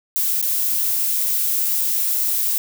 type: noise with dropouts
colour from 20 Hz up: violet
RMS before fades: -20 dBFS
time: 0.16-2.58 s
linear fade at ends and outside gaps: 0 ms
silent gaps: 0.414-0.426 s
effects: none